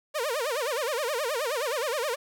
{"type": "tone with vibrato", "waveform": "sawtooth", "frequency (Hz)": 532, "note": "C5", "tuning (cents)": 29, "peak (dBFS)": -23, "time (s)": [0.14, 2.16], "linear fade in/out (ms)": 20, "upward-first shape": "sine", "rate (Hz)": 9.5, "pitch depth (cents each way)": 270, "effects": []}